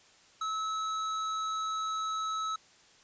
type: tone with hard clipping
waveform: sine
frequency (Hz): 1297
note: E6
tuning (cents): -28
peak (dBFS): -33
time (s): 0.41-2.56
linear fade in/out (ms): 5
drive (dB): 13
effects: white hiss -60 dBFS RMS until 3.03 s + resampled to 16000 Hz